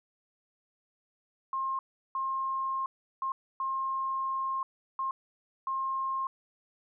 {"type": "tone bursts at uneven times", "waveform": "sine", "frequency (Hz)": 1066, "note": "C6", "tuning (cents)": 32, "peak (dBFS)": -29, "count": 6, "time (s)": [[1.53, 1.79], [2.15, 2.86], [3.22, 3.32], [3.6, 4.63], [4.99, 5.11], [5.67, 6.27]], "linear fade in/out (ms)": 2, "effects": []}